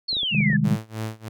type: exponential sweep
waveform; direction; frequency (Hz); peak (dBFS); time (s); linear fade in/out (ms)
sine; down; 4463 to 1681; -22; 0.08-0.57; 10
type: clicks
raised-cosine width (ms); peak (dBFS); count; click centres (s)
2; -25; 7; 0.13 / 0.168 / 0.232 / 0.348 / 0.406 / 0.5 / 0.531
type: chord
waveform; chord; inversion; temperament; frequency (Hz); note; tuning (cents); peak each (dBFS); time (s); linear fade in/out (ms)
sine; Ab major seventh; first; equal; 130.81 / 155.56 / 196 / 207.7; C3 / Eb3 / G3 / Ab3; 0 / 0 / 0 / 0; -25 / -22 / -26 / -22; 0.31-0.78; 50
type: tone with tremolo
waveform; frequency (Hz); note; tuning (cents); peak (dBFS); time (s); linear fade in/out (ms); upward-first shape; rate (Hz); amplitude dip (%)
sawtooth; 110; A2; 0; -22; 0.64-1.29; 10; sine; 3.2; 95
effects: none

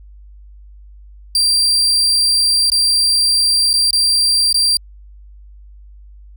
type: tone with dropouts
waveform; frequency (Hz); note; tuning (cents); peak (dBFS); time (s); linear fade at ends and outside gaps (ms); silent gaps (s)
35% pulse; 4717; D8; +7; -10; 1.35-4.77; 2; 2.701-2.718 / 3.732-3.738 / 3.908-3.93 / 4.528-4.543
effects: added 50 Hz sine -37 dBFS peak until 6.36 s

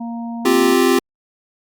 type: harmonic tone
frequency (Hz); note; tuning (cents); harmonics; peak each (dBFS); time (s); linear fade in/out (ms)
233.1; A#3; 0; 1 / 3 / 4; -24 / -34 / -36; 0-0.74; 10
type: chord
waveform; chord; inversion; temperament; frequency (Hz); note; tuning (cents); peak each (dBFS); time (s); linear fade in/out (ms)
square; C suspended fourth; none; equal; 261.6 / 349.2 / 392; C4 / F4 / G4; 0 / 0 / 0; -17; 0.45-0.99; 5
effects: Opus 48 kbps

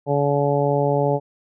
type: harmonic tone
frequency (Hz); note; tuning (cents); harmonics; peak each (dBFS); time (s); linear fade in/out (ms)
142.7; D3; -49; 1 / 2 / 3 / 4 / 5 / 6; -22 / -27 / -22 / -22 / -27 / -26; 0.06-1.2; 50
effects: none

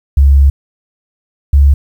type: tone pair in turn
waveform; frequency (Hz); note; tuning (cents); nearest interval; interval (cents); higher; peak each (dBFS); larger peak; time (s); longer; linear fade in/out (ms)
sine; 69.3 / 70.23; C#2 / C#2; 0 / +23; unison; 23; second; -3; neither; 0.17-0.5 / 1.53-1.74; first; 5
effects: 7-bit

